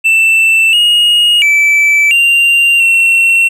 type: tone with pitch steps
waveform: triangle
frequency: 2665 / 2872 / 2315 / 2777 / 2717 Hz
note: E7 / F7 / D7 / F7 / F7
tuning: +18 / +48 / -25 / -10 / -48 cents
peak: -4 dBFS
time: 0.04-3.49 s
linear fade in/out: 20 ms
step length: 690 ms
effects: none